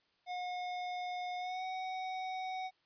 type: tone with pitch glide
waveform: square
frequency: 722 to 748.3 Hz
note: F#5 to F#5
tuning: -43 to +19 cents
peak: -38 dBFS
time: 0.26-2.71 s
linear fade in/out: 50 ms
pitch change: +62 cents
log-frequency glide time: 1.38-1.64 s
effects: white hiss -74 dBFS RMS until 2.85 s + resampled to 11025 Hz